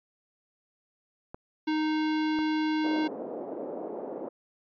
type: clicks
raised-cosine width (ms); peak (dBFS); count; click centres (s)
1; -26; 2; 1.345 / 2.389
type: tone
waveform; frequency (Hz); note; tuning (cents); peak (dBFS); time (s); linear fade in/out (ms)
square; 310; D#4; -6; -26; 1.67-3.08; 10
type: band-pass noise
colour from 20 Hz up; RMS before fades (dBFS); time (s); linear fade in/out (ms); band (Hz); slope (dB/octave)
white; -37; 2.84-4.29; 5; 260 to 600; 24
effects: resampled to 11025 Hz